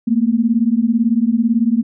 sine beating tone pair, 221.5 / 239.5 Hz, A3 / A#3, +12 / +47 cents, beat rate 18 Hz, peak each -15 / -15 dBFS, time 0.07-1.83 s, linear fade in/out 10 ms, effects none

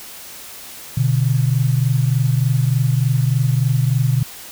sine tone pair together, 123.47 / 146.83 Hz, B2 / D3, 0 / 0 cents, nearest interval minor third, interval 300 cents, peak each -15 / -18 dBFS, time 0.97-4.23 s, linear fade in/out 5 ms, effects white hiss -36 dBFS RMS until 4.51 s

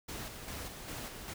pink noise with tremolo, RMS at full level -42 dBFS, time 0.08-1.34 s, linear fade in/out 10 ms, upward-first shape square, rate 2.5 Hz, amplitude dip 40%, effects none

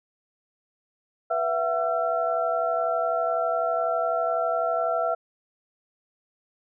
sine tone cluster, 490 / 668 / 740 / 1349 Hz, B4 / E5 / F#5 / E6, -14 / +23 / 0 / +40 cents, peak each -32 / -24 / -31 / -29 dBFS, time 1.3-5.15 s, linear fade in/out 10 ms, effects none

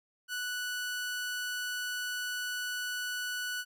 sawtooth tone, 1480 Hz, F#6, in tune, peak -30 dBFS, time 0.28-3.65 s, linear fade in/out 50 ms, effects none

